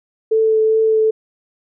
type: tone with vibrato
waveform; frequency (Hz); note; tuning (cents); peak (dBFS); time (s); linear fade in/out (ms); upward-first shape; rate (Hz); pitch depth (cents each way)
sine; 440; A4; 0; -11; 0.31-1.11; 10; triangle; 2.5; 13
effects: none